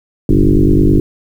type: tone with frequency modulation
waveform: sine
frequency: 142.4 Hz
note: C#3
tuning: 47 cents sharp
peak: -6 dBFS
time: 0.29-1 s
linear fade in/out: 2 ms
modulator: 49.6 Hz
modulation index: 4.5
effects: 7-bit